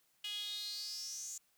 sawtooth tone with high-pass filter sweep, 415.3 Hz, G#4, in tune, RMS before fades -43 dBFS, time 0.24-1.38 s, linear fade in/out 5 ms, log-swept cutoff 3000 to 7000 Hz, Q 9.1, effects white hiss -74 dBFS RMS until 1.57 s

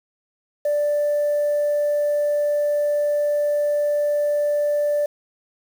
sine tone, 587.3 Hz, D5, in tune, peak -16 dBFS, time 0.65-5.06 s, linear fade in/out 5 ms, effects tanh soft clip ceiling -15 dBFS + 7-bit

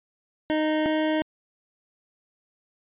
25% pulse tone pair in turn, 309.5 / 311.1 Hz, D#4 / D#4, -9 / 0 cents, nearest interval unison, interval 9 cents, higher second, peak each -18 dBFS, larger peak neither, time 0.5-0.86 / 0.86-1.22 s, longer neither, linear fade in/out 0 ms, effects resampled to 8000 Hz

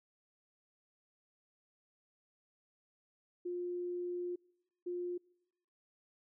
sine tone bursts at uneven times, 354.1 Hz, F4, 24 cents sharp, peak -36 dBFS, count 2, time 3.45-4.36 / 4.86-5.18 s, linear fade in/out 10 ms, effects noise-tail reverb RT60 1.0 s tail -26 dB re dry

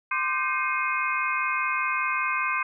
sine tone cluster, 1042 / 1187 / 1558 / 2137 / 2502 Hz, C6 / D6 / G6 / C7 / D#7, -7 / +18 / -11 / +36 / +9 cents, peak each -30 dBFS, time 0.11-2.63 s, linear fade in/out 5 ms, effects none

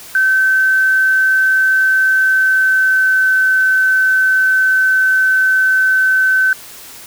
sine tone with pitch glide, 1538 to 1528.3 Hz, G6 to G6, -33 to -44 cents, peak -9 dBFS, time 0.15-6.53 s, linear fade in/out 2 ms, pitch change -11 cents, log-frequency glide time 2.12-3.33 s, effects white hiss -35 dBFS RMS until 7.06 s

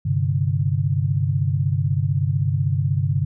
sine chord, G suspended fourth, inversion none, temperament equal, 98 / 130.81 / 146.83 Hz, G2 / C3 / D3, 0 / 0 / 0 cents, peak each -22 dBFS, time 0.05-3.25 s, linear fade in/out 10 ms, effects none

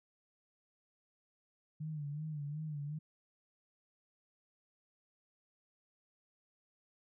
sine tone with vibrato, 150 Hz, D3, 37 cents sharp, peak -38 dBFS, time 1.8-2.99 s, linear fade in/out 10 ms, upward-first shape sine, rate 2.7 Hz, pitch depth 79 cents each way, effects none

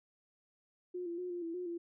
sine tone with pitch steps, 359.3 / 341.6 / 360.9 / 350.6 / 332.4 / 360.1 / 341.6 Hz, F4 / F4 / F#4 / F4 / E4 / F#4 / F4, +49 / -38 / -43 / +7 / +15 / -47 / -38 cents, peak -37 dBFS, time 0.94-1.78 s, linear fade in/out 10 ms, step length 120 ms, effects none

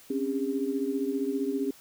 sine tone cluster, 266.2 / 281.3 / 403.5 Hz, C4 / C#4 / G#4, +30 / +26 / -50 cents, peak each -31 dBFS, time 0.1-1.71 s, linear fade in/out 5 ms, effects white hiss -54 dBFS RMS until 1.8 s

